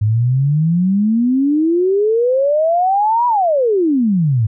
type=exponential two-way sweep; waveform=sine; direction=up then down; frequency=103.1 to 987.8 to 103.1 Hz; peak=-11 dBFS; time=0.01-4.47 s; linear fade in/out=10 ms; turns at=3.27 s; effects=none